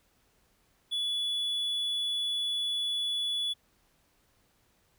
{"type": "tone", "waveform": "triangle", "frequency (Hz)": 3420, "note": "A7", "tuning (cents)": -50, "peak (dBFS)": -27, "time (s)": [0.91, 3.54], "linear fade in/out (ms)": 20, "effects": ["pink hiss -69 dBFS RMS until 4.98 s"]}